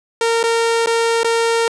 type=tone with dropouts; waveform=sawtooth; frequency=460.2 Hz; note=A#4; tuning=22 cents flat; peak=-10 dBFS; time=0.21-1.68 s; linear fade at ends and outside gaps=2 ms; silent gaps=0.43-0.438 / 0.861-0.871 / 1.233-1.245 s; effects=resampled to 22050 Hz + 8-bit